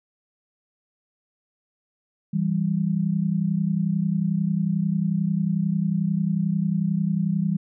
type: tone pair together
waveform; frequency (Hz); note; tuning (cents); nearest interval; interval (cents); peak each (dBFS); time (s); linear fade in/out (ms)
sine; 164.82 / 196; E3 / G3; 0 / 0; minor third; 300; -23; 2.33-7.57; 10
effects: none